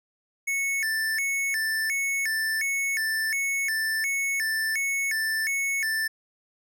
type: tone with vibrato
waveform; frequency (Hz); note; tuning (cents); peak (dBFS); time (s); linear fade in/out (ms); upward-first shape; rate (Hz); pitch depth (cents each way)
square; 1975.5; B6; 0; -25; 0.47-6.08; 10; square; 1.4; 190
effects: none